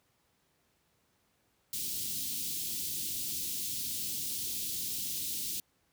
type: band-stop noise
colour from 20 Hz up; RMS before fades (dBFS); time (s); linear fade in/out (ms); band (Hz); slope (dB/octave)
white; -36; 1.73-5.6; 2; 320 to 3200; 24
effects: pink hiss -73 dBFS RMS until 5.92 s + high-pass 60 Hz 12 dB/octave